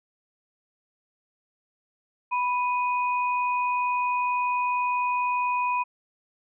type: tone pair together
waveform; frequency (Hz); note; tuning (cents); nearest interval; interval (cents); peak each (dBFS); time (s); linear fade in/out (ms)
sine; 987.8 / 2489; B5 / D#7; 0 / 0; octave + major third; 1600; -23 / -31; 2.31-5.84; 20
effects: none